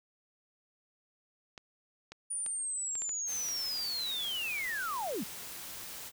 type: clicks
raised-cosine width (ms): 0.2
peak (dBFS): -28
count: 7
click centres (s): 1.578 / 2.12 / 2.463 / 2.954 / 3.02 / 3.093 / 3.487
type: linear sweep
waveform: sine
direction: down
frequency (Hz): 9560 to 155.56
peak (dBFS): -33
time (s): 2.3-5.24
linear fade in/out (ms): 10
type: noise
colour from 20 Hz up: white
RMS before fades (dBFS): -44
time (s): 3.26-6.12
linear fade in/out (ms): 50
effects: none